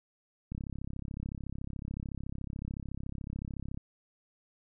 click train, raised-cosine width 5 ms, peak -26 dBFS, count 111, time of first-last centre 0.52-3.774 s, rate 33.8 Hz, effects none

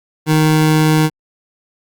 25% pulse tone, 155.56 Hz, D#3, in tune, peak -6 dBFS, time 0.26-1.1 s, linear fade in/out 50 ms, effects Opus 48 kbps

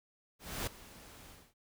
pink noise with ADSR envelope, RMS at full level -36 dBFS, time 0.39-1.54 s, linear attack 280 ms, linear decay 6 ms, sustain -18 dB, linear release 250 ms, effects none

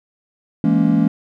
triangle chord, A# half-diminished seventh, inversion second, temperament just, 167.82 / 209.8 / 233.1 / 279.7 Hz, E3 / G#3 / A#3 / C#4, +31 / +18 / 0 / +16 cents, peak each -16 dBFS, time 0.64-1.08 s, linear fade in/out 2 ms, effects none

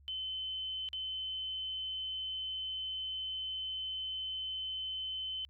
sine tone with dropouts, 3057 Hz, G7, 44 cents flat, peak -36 dBFS, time 0.08-5.45 s, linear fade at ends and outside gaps 0 ms, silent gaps 0.888-0.931 s, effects added 70 Hz sine -58 dBFS peak until 5.49 s

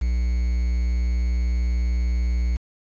triangle tone with quantisation, 60.1 Hz, B1, 46 cents flat, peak -17 dBFS, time 0.01-2.57 s, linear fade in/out 10 ms, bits 7, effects resampled to 16000 Hz

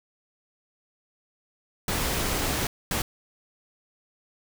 pink noise bursts at uneven times, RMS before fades -27 dBFS, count 2, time 1.88-2.67 / 2.91-3.02 s, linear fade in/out 2 ms, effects none

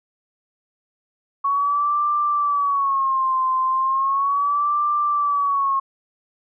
sine tone with vibrato, 1108.7 Hz, C#6, in tune, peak -17 dBFS, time 1.44-5.8 s, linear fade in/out 10 ms, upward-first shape sine, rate 0.36 Hz, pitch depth 110 cents each way, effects none

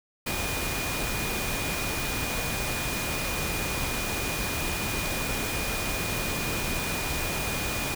sine tone in noise, 2444 Hz, D#7, 32 cents flat, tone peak -35 dBFS, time 0.26-7.95 s, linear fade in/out 10 ms, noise pink, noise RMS -30 dBFS, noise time 0.26-7.95 s, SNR -8 dB, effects none

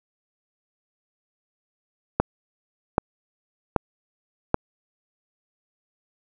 click train, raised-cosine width 1 ms, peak -3 dBFS, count 4, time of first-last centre 2.2-4.544 s, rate 1.28 Hz, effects none

